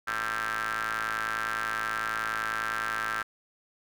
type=ring-modulated tone; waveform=sawtooth; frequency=110.4 Hz; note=A2; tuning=6 cents sharp; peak=-22 dBFS; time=0.07-3.23 s; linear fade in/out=10 ms; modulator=1460 Hz; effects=none